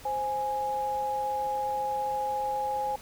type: tone pair together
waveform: sine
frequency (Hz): 523.2 / 830.6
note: C5 / G#5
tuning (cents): 0 / 0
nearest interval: minor sixth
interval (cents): 800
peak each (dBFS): -34 / -28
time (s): 0.05-2.96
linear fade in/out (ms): 5
effects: pink hiss -49 dBFS RMS until 3.01 s